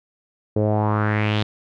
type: tone with low-pass filter sweep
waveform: sawtooth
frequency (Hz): 106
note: G#2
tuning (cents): +36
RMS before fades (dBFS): -20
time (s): 0.56-1.43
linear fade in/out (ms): 5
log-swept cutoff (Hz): 460 to 3800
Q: 3.6
effects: none